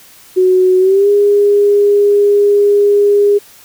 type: tone with pitch glide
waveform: sine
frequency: 370 to 408.2 Hz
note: F#4 to G#4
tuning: 0 to -30 cents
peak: -6 dBFS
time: 0.36-3.39 s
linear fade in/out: 20 ms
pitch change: +170 cents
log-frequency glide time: 0.79-1.09 s
effects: white hiss -41 dBFS RMS until 3.64 s